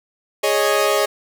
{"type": "chord", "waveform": "sawtooth", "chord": "Ab suspended fourth", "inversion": "none", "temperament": "equal", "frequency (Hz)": [415.3, 554.4, 622.3], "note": ["Ab4", "Db5", "Eb5"], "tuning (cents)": [0, 0, 0], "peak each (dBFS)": -16, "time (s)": [0.43, 1.06], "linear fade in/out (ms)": 10, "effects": []}